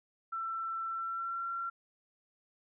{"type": "tone with pitch glide", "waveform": "sine", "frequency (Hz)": [1339, 1366.3], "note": ["E6", "F6"], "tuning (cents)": [27, -38], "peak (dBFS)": -34, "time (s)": [0.32, 1.7], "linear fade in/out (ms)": 10, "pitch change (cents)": 35, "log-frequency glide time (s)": [0.86, 1.46], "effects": []}